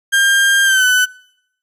35% pulse tone with pitch glide, 1600 to 1501.5 Hz, G6 to F#6, +35 to +25 cents, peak -8 dBFS, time 0.12-1.06 s, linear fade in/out 20 ms, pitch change -110 cents, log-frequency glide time 0.64-0.85 s, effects noise-tail reverb RT60 0.8 s tail -25 dB re dry + resampled to 32000 Hz

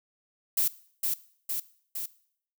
violet noise with echo, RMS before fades -25 dBFS, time 0.57-0.68 s, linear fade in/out 5 ms, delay 460 ms, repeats 3, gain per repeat -3 dB, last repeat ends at 2.06 s, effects noise-tail reverb RT60 0.6 s tail -19 dB re dry

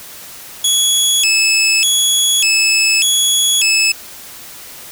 20% pulse tone with vibrato, 2960 Hz, F#7, in tune, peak -5 dBFS, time 0.64-3.92 s, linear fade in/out 5 ms, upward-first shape square, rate 0.84 Hz, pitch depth 220 cents each way, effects white hiss -34 dBFS RMS until 4.91 s

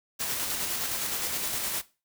white noise with tremolo, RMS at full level -30 dBFS, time 0.19-1.82 s, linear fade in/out 20 ms, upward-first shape square, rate 9.7 Hz, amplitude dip 25%, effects noise-tail reverb RT60 0.3 s tail -18 dB re dry

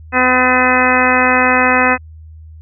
harmonic tone, 253.6 Hz, B3, 46 cents sharp, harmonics 1 / 2 / 3 / 4 / 5 / 6 / 7 / 8 / 10, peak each -18 / -18 / -18 / -18 / -18 / -18 / -18 / -18 / -18 dBFS, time 0.12-1.98 s, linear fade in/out 50 ms, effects added 79 Hz sine -33 dBFS peak until 2.61 s

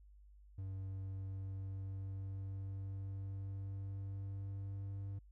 triangle tone with pitch glide, 95.9 to 98.65 Hz, G2 to G2, -37 to +11 cents, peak -39 dBFS, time 0.58-5.19 s, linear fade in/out 5 ms, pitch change +48 cents, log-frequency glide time 0.68-5.05 s, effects added 50 Hz sine -58 dBFS peak until 5.31 s

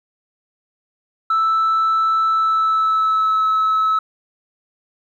sine tone with pitch glide, 1318.5 to 1296.6 Hz, E6 to E6, 0 to -29 cents, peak -12 dBFS, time 1.3-3.99 s, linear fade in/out 5 ms, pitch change -29 cents, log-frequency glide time 2.29-3.44 s, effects tanh soft clip ceiling -12 dBFS + 9-bit

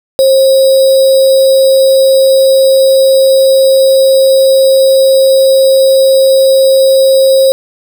sine tone with sample-and-hold, 534 Hz, C5, 35 cents sharp, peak -3 dBFS, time 0.19-7.52 s, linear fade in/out 0 ms, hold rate 4410 Hz, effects none

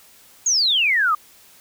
sine exponential sweep, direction down, 6800 to 1174.7 Hz, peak -15 dBFS, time 0.46-1.15 s, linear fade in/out 5 ms, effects white hiss -50 dBFS RMS until 1.6 s

